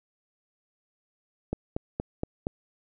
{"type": "click train", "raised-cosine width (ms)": 2, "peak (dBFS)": -15, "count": 5, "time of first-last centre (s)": [1.53, 2.469], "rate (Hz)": 4.26, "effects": []}